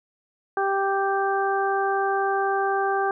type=harmonic tone; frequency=392 Hz; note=G4; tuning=in tune; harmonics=1 / 2 / 3 / 4; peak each=-25 / -24 / -29 / -29 dBFS; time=0.57-3.11 s; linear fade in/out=2 ms; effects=none